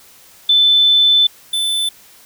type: tone pair in turn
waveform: sine / square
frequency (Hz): 3520 / 3520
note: A7 / A7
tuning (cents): 0 / 0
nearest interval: unison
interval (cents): 0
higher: neither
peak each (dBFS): -8 / -16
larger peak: first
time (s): 0.49-1.27 / 1.53-1.89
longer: first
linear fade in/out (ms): 5
effects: white hiss -45 dBFS RMS until 2.25 s